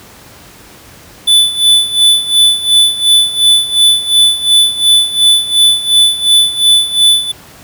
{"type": "tone with tremolo", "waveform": "square", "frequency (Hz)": 3488, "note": "A7", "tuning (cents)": -16, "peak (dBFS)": -4, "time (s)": [1.27, 7.32], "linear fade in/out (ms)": 10, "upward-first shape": "sine", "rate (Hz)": 2.8, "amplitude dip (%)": 80, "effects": ["pink hiss -37 dBFS RMS until 7.63 s", "high-pass 60 Hz 12 dB/octave"]}